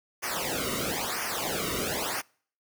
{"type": "noise with flanger", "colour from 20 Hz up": "pink", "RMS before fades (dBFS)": -31, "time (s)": [0.22, 2.22], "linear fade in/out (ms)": 20, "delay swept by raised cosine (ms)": [0.25, 1.22], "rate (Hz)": 1, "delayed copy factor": -1, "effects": ["noise-tail reverb RT60 0.5 s tail -26 dB re dry"]}